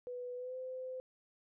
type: tone with pitch glide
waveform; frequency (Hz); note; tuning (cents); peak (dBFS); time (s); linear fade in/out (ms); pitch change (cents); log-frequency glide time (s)
sine; 493.9 to 513.7; B4 to C5; 0 to -32; -40; 0.07-1; 0; +68; 0.36-0.56
effects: none